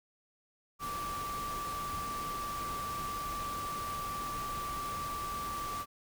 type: tone in noise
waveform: sine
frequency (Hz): 1165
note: D6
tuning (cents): -14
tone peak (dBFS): -36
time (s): 0.79-5.86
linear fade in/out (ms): 50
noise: pink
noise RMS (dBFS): -43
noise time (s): 0.79-5.86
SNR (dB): +4
effects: none

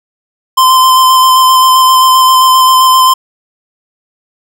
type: tone with vibrato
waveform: square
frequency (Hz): 1035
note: C6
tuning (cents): -19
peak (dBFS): -4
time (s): 0.57-3.14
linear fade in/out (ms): 10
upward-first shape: square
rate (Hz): 7.6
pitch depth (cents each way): 12
effects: none

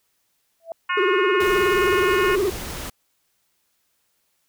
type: tone with exponential growth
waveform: sine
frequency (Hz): 663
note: E5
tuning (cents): +10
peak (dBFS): -24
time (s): 0.6-0.72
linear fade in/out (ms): 1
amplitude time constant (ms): 24
type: harmonic tone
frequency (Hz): 359.5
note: F#4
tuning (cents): -50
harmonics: 3 / 4 / 5 / 6 / 7 / 8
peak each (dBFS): -24 / -26 / -28 / -30 / -31 / -32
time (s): 0.89-2.36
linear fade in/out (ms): 10
type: tone with vibrato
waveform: triangle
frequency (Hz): 386.5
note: G4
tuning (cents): -24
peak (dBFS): -16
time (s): 0.97-2.5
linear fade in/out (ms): 5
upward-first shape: triangle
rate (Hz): 19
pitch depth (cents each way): 180
type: noise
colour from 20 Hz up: pink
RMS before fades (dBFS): -32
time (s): 1.4-2.9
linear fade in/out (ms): 5
effects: white hiss -69 dBFS RMS until 4.48 s

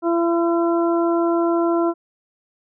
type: harmonic tone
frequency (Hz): 338.3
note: E4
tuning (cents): +45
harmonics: 1 / 2 / 3 / 4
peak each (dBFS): -17 / -23 / -27 / -29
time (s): 0.02-1.94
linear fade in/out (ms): 50
effects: none

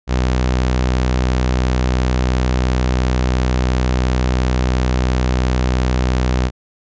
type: tone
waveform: sawtooth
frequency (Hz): 62.9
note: B1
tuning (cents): +32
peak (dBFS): -10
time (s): 0.07-6.51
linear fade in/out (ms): 50
effects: resampled to 16000 Hz

